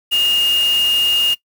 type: tone in noise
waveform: sine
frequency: 2839 Hz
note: F7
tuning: 28 cents sharp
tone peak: -13 dBFS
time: 0.11-1.35 s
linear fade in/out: 20 ms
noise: white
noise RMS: -28 dBFS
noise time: 0.11-1.35 s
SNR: +12 dB
effects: noise-tail reverb RT60 0.1 s tail -18 dB re dry